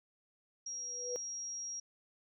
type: tone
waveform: sine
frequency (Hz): 5640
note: F8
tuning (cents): +16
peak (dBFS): -39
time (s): 0.66-1.8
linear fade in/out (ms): 5
type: tone with exponential growth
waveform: sine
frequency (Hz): 490.9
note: B4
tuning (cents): -10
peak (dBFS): -34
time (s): 0.7-1.16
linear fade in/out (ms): 0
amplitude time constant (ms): 100
effects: none